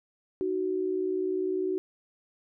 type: tone pair together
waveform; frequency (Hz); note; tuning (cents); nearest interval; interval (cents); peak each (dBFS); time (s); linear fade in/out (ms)
sine; 313.5 / 373.6; D#4 / F#4; +13 / +17; minor third; 304; -33 / -27; 0.41-1.78; 0
effects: none